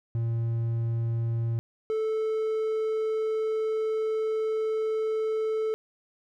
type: tone pair in turn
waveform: triangle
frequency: 115.5 / 438.1 Hz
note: A#2 / A4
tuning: -16 / -7 cents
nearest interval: octave + major seventh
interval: 2309 cents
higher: second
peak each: -23 / -23 dBFS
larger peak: neither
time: 0.15-1.59 / 1.9-5.74 s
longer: second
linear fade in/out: 0 ms
effects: none